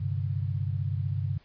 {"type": "chord", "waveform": "sine", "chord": "G suspended fourth", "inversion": "none", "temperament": "equal", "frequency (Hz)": [98, 130.81, 146.83], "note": ["G2", "C3", "D3"], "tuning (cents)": [0, 0, 0], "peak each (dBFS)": [-29, -32, -34], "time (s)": [0, 1.38], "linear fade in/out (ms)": 10, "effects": ["pink hiss -62 dBFS RMS until 1.44 s", "resampled to 11025 Hz"]}